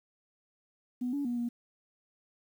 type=tone with pitch steps; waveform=sine; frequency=247.5 / 284.5 / 241.5 / 238.3 Hz; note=B3 / C#4 / B3 / A#3; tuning=+4 / +45 / -39 / +38 cents; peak=-29 dBFS; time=1.01-1.49 s; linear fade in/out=10 ms; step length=120 ms; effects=tanh soft clip ceiling -25 dBFS + 10-bit